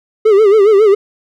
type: tone with vibrato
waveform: triangle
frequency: 415.3 Hz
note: G#4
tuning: in tune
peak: -3 dBFS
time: 0.25-0.95 s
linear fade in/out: 10 ms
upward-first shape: sine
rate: 7.3 Hz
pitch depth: 120 cents each way
effects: none